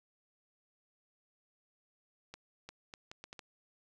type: accelerating click train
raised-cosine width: 0.2 ms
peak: -29 dBFS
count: 7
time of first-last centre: 2.34-3.392 s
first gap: 350 ms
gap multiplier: 0.71
effects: none